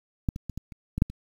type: clicks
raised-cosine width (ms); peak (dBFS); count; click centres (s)
5; -12 / -22 / -21 / -21 / -30 / -16 / -6 / -25; 8; 0.288 / 0.361 / 0.497 / 0.576 / 0.722 / 0.98 / 1.021 / 1.1
effects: 8-bit